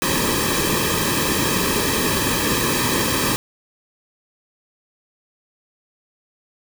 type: noise with comb filter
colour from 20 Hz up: pink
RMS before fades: -20 dBFS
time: 0.02-3.36 s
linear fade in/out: 0 ms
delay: 1.4 ms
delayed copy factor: -0.85
effects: none